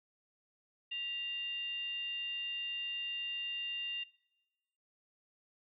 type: tone with frequency modulation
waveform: sine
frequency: 2794 Hz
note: F7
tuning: in tune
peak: -36 dBFS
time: 0.91-4.04 s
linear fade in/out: 10 ms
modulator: 852 Hz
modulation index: 0.33
effects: noise-tail reverb RT60 1.0 s tail -22 dB re dry + MP3 96 kbps